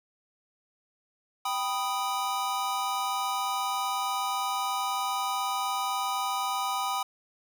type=chord; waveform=square; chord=G augmented; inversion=none; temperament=equal; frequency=784 / 987.8 / 1244.5 Hz; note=G5 / B5 / D#6; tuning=0 / 0 / 0 cents; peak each=-33 dBFS; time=1.45-7.03 s; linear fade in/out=5 ms; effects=none